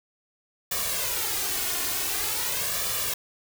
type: noise with flanger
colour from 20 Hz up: white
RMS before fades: -28 dBFS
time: 0.71-3.14 s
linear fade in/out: 5 ms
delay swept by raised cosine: 1.7 to 2.8 ms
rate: 0.46 Hz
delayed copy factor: +0.7
effects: none